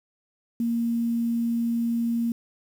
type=tone with quantisation; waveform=sine; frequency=233.1 Hz; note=A#3; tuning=in tune; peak=-22 dBFS; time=0.6-2.32 s; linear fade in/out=2 ms; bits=8; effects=none